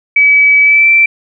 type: tone with pitch glide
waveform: sine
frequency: 2286 to 2338 Hz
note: D7 to D7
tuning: -47 to -8 cents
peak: -4 dBFS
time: 0.16-1.06 s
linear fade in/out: 5 ms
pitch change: +39 cents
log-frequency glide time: 0.62-0.89 s
effects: none